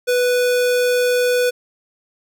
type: tone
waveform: square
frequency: 493.9 Hz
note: B4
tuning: in tune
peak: -15 dBFS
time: 0.07-1.51 s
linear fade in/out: 20 ms
effects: none